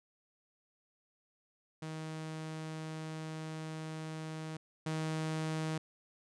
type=tone pair in turn; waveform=sawtooth; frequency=157.9 / 157.9 Hz; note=D#3 / D#3; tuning=+26 / +26 cents; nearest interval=unison; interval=0 cents; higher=neither; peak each=-36 / -30 dBFS; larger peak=second; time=1.82-4.57 / 4.86-5.78 s; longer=first; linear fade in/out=5 ms; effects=resampled to 22050 Hz